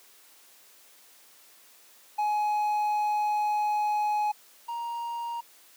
triangle tone pair in turn, 840 / 938.3 Hz, G#5 / A#5, +19 / +11 cents, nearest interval major second, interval 192 cents, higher second, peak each -22 / -29 dBFS, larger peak first, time 2.18-4.32 / 4.68-5.41 s, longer first, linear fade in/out 10 ms, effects white hiss -56 dBFS RMS until 5.76 s + high-pass 300 Hz 12 dB/octave

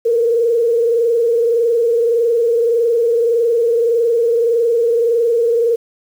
sine tone with frequency modulation, 466.2 Hz, A#4, in tune, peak -11 dBFS, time 0.05-5.76 s, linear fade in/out 10 ms, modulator 21.7 Hz, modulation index 0.74, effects 7-bit

